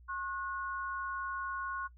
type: tone pair together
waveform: sine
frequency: 1082.2 / 1458 Hz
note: C#6 / F#6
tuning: -42 / -26 cents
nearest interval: perfect fourth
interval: 516 cents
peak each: -38 / -39 dBFS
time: 0.08-1.88 s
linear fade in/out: 20 ms
effects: noise-tail reverb RT60 0.1 s tail -19 dB re dry + added 60 Hz sine -54 dBFS peak until 1.97 s